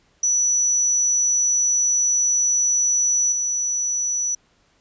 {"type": "tone with level steps", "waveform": "sine", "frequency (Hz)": 5920, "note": "F#8", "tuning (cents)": 0, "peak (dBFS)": [-16, -20], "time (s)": [0.23, 4.35], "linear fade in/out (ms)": 5, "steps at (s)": 3.32, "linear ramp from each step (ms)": 2, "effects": ["pink hiss -61 dBFS RMS until 4.8 s", "resampled to 16000 Hz"]}